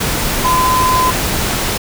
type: tone in noise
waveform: sine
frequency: 1019 Hz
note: C6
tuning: 46 cents flat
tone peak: -11 dBFS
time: 0.44-1.11 s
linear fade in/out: 10 ms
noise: pink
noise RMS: -17 dBFS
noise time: 0-1.78 s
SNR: +3 dB
effects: none